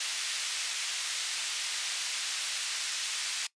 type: band-pass noise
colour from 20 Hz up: pink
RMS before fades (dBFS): -34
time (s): 0-3.47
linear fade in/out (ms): 5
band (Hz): 2600 to 8400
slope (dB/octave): 12
effects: noise-tail reverb RT60 0.1 s tail -20 dB re dry + resampled to 22050 Hz